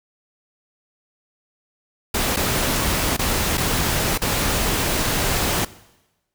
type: noise with dropouts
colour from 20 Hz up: pink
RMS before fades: -21 dBFS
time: 2.14-5.65 s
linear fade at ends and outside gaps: 5 ms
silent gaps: 2.363-2.368 / 3.167-3.191 / 3.573-3.578 / 4.178-4.217 s
effects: noise-tail reverb RT60 1.0 s tail -19 dB re dry